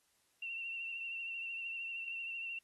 sine tone with vibrato, 2724 Hz, F7, 44 cents flat, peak -39 dBFS, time 0.42-2.59 s, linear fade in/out 5 ms, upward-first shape triangle, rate 13 Hz, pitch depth 42 cents each way, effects white hiss -75 dBFS RMS until 2.63 s + AAC 32 kbps

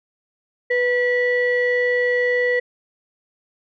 sine tone pair together, 493.1 / 1950.3 Hz, B4 / B6, -3 / -22 cents, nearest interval 2 octaves, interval 2381 cents, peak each -17 / -19 dBFS, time 0.7-2.6 s, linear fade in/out 10 ms, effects tanh soft clip ceiling -11 dBFS

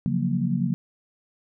sine chord, Gb major seventh, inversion second, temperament equal, 138.59 / 174.61 / 185 / 233.1 Hz, Db3 / F3 / Gb3 / Bb3, 0 / 0 / 0 / 0 cents, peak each -27 dBFS, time 0.06-0.74 s, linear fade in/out 0 ms, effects none

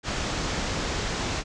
pink low-pass noise, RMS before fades -29 dBFS, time 0.03-1.44 s, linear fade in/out 50 ms, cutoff 7300 Hz, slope 48 dB/octave, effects none

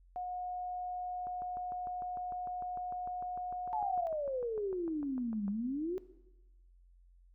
sine tone, 724 Hz, F#5, 38 cents flat, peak -36 dBFS, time 0.16-4.07 s, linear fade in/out 0 ms
click train, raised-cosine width 1 ms, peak -36 dBFS, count 29, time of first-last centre 1.27-5.481 s, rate 6.65 Hz
sine exponential two-way sweep, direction down then up, 889 to 195.4 to 382.2 Hz, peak -33 dBFS, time 3.73-5.98 s, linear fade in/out 0 ms, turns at 5.48 s
effects noise-tail reverb RT60 1.0 s tail -17 dB re dry + added 44 Hz sine -59 dBFS peak until 7.34 s

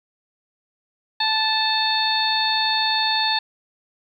harmonic tone with a mistuned harmonic, 876 Hz, A5, 8 cents flat, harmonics 1 / 2 / 3 / 4 / 5, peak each -23 / -26 / -30 / -24 / -23 dBFS, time 1.2-3.39 s, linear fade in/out 5 ms, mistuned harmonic 4, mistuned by +58 cents, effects 9-bit

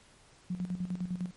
sine tone with tremolo, 179.9 Hz, F#3, 48 cents flat, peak -30 dBFS, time 0.5-1.31 s, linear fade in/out 5 ms, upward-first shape square, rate 9.9 Hz, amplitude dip 70%, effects pink hiss -60 dBFS RMS until 1.36 s + MP3 48 kbps

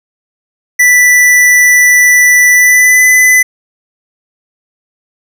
square tone with pitch glide, 1975.5 to 2007 Hz, B6 to B6, 0 to +27 cents, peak -4 dBFS, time 0.79-3.43 s, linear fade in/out 10 ms, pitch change +27 cents, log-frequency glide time 2.52-3.04 s, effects none

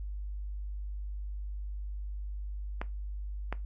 clicks, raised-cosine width 0.5 ms, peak -19 dBFS, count 2, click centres 2.815 / 3.526 s, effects noise-tail reverb RT60 0.2 s tail -17 dB re dry + added 50 Hz sine -35 dBFS peak until 3.65 s

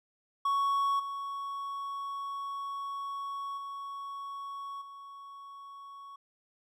triangle tone with level steps, 1113 Hz, C#6, 7 cents sharp, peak -24 / -33 / -36 / -43 dBFS, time 0.45-6.16 s, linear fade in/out 5 ms, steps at 0.99 / 3.57 / 4.81 s, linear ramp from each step 10 ms, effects none

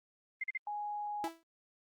sine tone bursts, 2093 Hz, C7, in tune, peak -33 dBFS, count 3, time 0.41-0.575 s, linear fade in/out 5 ms, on 27 ms, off 42 ms
sine tone, 831 Hz, G#5, 1 cent sharp, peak -36 dBFS, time 0.67-1.28 s, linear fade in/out 2 ms
sawtooth tone with exponential decay, 329.6 Hz, E4, in tune, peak -30 dBFS, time 1.24-1.43 s, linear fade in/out 0 ms, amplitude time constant 41 ms
effects Opus 24 kbps

